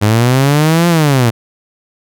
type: linear two-way sweep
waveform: sawtooth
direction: up then down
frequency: 101.6 to 174.61 to 110.7 Hz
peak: -4 dBFS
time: 0.01-1.31 s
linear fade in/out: 20 ms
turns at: 0.88 s
effects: none